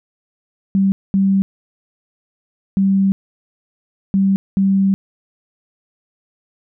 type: tone bursts at uneven times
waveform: sine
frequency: 194.4 Hz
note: G3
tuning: 14 cents flat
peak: -11 dBFS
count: 5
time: 0.75-0.92 / 1.14-1.42 / 2.77-3.12 / 4.14-4.36 / 4.57-4.94 s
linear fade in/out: 0 ms
effects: none